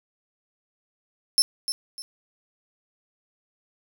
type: tone with echo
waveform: 30% pulse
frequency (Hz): 5300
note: E8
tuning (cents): +9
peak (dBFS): -11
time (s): 1.38-1.42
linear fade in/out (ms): 0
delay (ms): 300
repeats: 2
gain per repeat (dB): -10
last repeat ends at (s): 2.02
effects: none